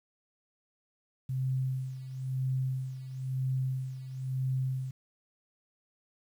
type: tone with tremolo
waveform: sine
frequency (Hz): 130.8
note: C3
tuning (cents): 0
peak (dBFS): -27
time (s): 1.29-4.91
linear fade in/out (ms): 5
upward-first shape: sine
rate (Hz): 1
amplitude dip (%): 75
effects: 10-bit